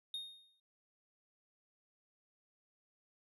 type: tone with exponential decay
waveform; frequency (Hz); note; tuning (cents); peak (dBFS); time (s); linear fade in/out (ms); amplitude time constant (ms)
triangle; 3700; A#7; -14; -36; 0.14-0.6; 2; 100
effects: resampled to 32000 Hz